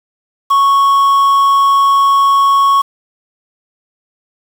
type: tone with quantisation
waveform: triangle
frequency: 1107 Hz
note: C#6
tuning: 3 cents flat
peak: -5 dBFS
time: 0.5-2.82 s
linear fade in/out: 10 ms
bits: 5
effects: none